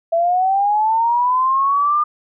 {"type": "linear sweep", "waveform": "sine", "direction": "up", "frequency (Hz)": [659.3, 1212], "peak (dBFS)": -13, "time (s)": [0.12, 2.04], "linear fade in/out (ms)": 10, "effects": []}